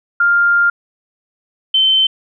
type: tone pair in turn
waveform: sine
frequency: 1400 / 3085 Hz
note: F6 / G7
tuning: +4 / -28 cents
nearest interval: octave + major second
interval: 1368 cents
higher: second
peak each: -9 / -9 dBFS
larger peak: neither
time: 0.2-0.7 / 1.74-2.07 s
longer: first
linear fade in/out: 5 ms
effects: none